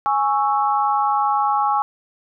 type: chord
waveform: sine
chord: C# minor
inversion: second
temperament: equal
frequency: 830.6 / 1108.7 / 1318.5 Hz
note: G#5 / C#6 / E6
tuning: 0 / 0 / 0 cents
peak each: -18 / -21 / -24 dBFS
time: 0.06-1.82 s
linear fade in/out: 0 ms
effects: none